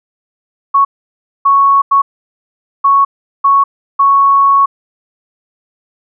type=tone bursts at uneven times; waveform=sine; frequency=1108.7 Hz; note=C#6; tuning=in tune; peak=-5 dBFS; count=6; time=0.74-0.85 / 1.45-1.82 / 1.91-2.02 / 2.84-3.05 / 3.44-3.64 / 3.99-4.66 s; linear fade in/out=10 ms; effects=none